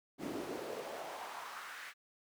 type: noise with high-pass filter sweep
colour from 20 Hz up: brown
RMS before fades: -44 dBFS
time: 0.18-1.94 s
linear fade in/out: 50 ms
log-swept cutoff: 260 to 1800 Hz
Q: 2.3
effects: none